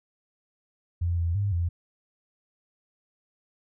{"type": "tone with pitch steps", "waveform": "sine", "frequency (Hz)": [86.3, 84.6, 100.9, 85.9], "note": ["F2", "E2", "G#2", "F2"], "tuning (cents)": [-20, 45, -49, -28], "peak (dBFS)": -23, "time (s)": [1.01, 1.69], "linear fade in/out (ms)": 10, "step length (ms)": 170, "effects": []}